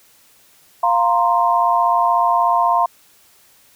sine chord, F suspended fourth, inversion none, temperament just, 698.5 / 931.3 / 1047.7 Hz, F5 / Bb5 / C6, 0 / -2 / +2 cents, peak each -17 dBFS, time 0.83-2.86 s, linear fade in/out 5 ms, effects white hiss -52 dBFS RMS until 3.75 s

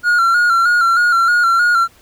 triangle tone with vibrato, 1399 Hz, F6, 3 cents sharp, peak -8 dBFS, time 0.03-1.88 s, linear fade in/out 50 ms, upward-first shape square, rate 3.2 Hz, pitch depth 46 cents each way, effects pink hiss -49 dBFS RMS until 2.01 s

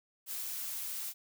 blue noise, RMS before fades -39 dBFS, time 0.26-1.14 s, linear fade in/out 50 ms, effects none

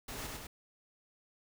pink noise with echo, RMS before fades -43 dBFS, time 0.08-0.27 s, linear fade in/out 5 ms, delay 100 ms, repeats 2, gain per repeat -2 dB, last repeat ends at 0.47 s, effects none

